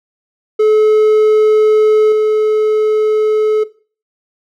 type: tone with level steps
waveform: triangle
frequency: 430 Hz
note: A4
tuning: 40 cents flat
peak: -5 / -8 dBFS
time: 0.59-3.64 s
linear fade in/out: 10 ms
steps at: 2.12 s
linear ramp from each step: 2 ms
effects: noise-tail reverb RT60 0.4 s tail -17 dB re dry